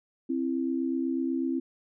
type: tone pair together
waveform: sine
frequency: 264 / 332.1 Hz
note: C4 / E4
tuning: +16 / +13 cents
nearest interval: major third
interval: 397 cents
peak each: -28 / -30 dBFS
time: 0.29-1.6 s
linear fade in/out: 10 ms
effects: none